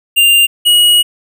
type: tone pair in turn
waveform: square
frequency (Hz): 2794 / 2902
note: F7 / F#7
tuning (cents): 0 / -34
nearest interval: minor second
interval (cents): 66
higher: second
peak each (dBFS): -6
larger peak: neither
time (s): 0.16-0.47 / 0.65-1.03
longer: second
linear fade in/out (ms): 20
effects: none